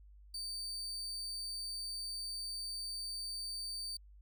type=tone; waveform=35% pulse; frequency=4600 Hz; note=D8; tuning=37 cents flat; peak=-38 dBFS; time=0.34-3.97 s; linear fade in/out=5 ms; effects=added 50 Hz sine -55 dBFS peak until 4.21 s